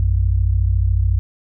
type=tone pair together; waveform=sine; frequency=57.93 / 91.9 Hz; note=A#1 / F#2; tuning=-10 / -11 cents; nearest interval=minor sixth; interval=799 cents; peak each=-16 dBFS; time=0-1.19 s; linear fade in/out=0 ms; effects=none